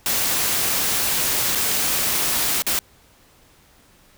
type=noise with dropouts; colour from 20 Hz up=white; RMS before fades=-21 dBFS; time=0.06-2.79 s; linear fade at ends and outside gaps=1 ms; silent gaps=1.551-1.555 / 2.621-2.666 s; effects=pink hiss -54 dBFS RMS until 4.17 s